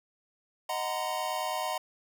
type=chord; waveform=square; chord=C half-diminished seventh; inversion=first; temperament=equal with one note detuned; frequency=622.3 / 740 / 932.3 / 1021.4 Hz; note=Eb5 / Gb5 / Bb5 / C6; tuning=0 / 0 / 0 / -42 cents; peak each=-37 / -36 / -37 / -37 dBFS; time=0.69-1.78 s; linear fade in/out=5 ms; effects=none